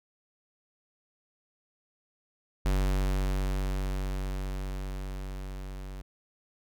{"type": "tone with level ramp", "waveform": "square", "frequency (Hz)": 47.59, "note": "F#1", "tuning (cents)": 49, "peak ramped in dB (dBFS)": [-24, -39], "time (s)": [2.65, 6.02], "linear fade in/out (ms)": 10, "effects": []}